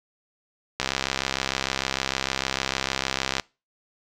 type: click train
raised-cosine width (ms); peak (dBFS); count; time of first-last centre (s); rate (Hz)
0.2; -6; 174; 0.8-3.398; 66.6
effects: noise-tail reverb RT60 0.3 s tail -24 dB re dry